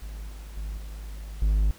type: tone with level steps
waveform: triangle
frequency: 51.8 Hz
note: G#1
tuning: 4 cents flat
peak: -32 / -36 / -28 / -33 / -17 dBFS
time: 0.02-1.71 s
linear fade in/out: 0 ms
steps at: 0.29 / 0.57 / 0.77 / 1.42 s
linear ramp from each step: 2 ms
effects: pink hiss -51 dBFS RMS until 1.78 s